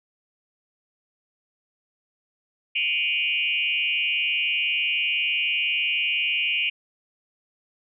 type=tone with frequency modulation; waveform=sine; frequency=2638 Hz; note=E7; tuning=1 cent sharp; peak=-21 dBFS; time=2.75-6.7 s; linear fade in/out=10 ms; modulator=150 Hz; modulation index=2.2; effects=none